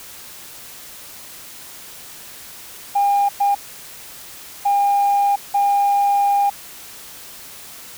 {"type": "tone bursts at uneven times", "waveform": "sine", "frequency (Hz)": 806, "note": "G5", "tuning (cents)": 48, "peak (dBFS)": -12, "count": 4, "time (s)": [[2.95, 3.29], [3.4, 3.55], [4.65, 5.36], [5.54, 6.5]], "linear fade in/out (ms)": 10, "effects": ["tanh soft clip ceiling -10 dBFS", "white hiss -38 dBFS RMS until 7.97 s"]}